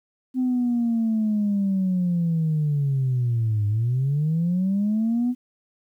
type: linear two-way sweep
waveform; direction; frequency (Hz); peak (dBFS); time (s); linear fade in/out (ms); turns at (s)
sine; down then up; 258.1 to 102 to 251.3; -18; 0.34-5.35; 50; 3.67
effects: tanh soft clip ceiling -16 dBFS + 10-bit